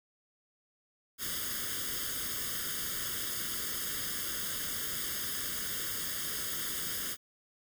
white noise with comb filter, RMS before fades -36 dBFS, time 1.18-7.17 s, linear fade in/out 50 ms, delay 0.6 ms, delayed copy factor +0.9, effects none

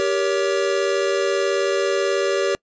square chord, G diminished, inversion none, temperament just, 392 / 470.4 / 564.5 Hz, G4 / Bb4 / Db5, 0 / +16 / +31 cents, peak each -22 / -26 / -23 dBFS, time 0-2.55 s, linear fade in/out 0 ms, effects noise-tail reverb RT60 0.1 s tail -26 dB re dry + resampled to 16000 Hz

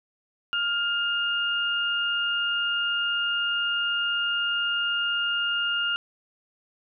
sine tone pair together, 1407 / 2828 Hz, F6 / F7, +12 / +21 cents, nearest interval octave, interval 1209 cents, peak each -26 dBFS, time 0.53-5.96 s, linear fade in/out 0 ms, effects none

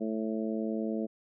harmonic tone, 110 Hz, A2, in tune, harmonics 2 / 3 / 4 / 5 / 6, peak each -32 / -36 / -38 / -40 / -42 dBFS, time 0-1.07 s, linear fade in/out 20 ms, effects none

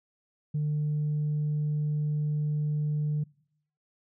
sine tone, 150 Hz, D3, 37 cents sharp, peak -24 dBFS, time 0.54-3.24 s, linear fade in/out 10 ms, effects noise-tail reverb RT60 0.7 s tail -25 dB re dry + tanh soft clip ceiling -23 dBFS

